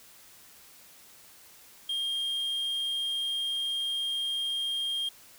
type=tone; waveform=triangle; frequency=3217 Hz; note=G7; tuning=44 cents sharp; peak=-27 dBFS; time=1.89-5.09 s; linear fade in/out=5 ms; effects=white hiss -54 dBFS RMS until 5.38 s